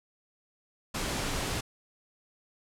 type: noise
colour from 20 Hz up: pink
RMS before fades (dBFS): -32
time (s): 0.94-1.61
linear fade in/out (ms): 10
effects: low-pass 10000 Hz 12 dB/octave